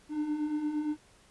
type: beating tone pair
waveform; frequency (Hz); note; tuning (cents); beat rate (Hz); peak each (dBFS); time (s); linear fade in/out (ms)
triangle; 293.7 / 302.4; D4 / D#4; 0 / -49; 8.7; -36 / -28; 0.09-0.97; 50
effects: pink hiss -61 dBFS RMS until 1.3 s + resampled to 24000 Hz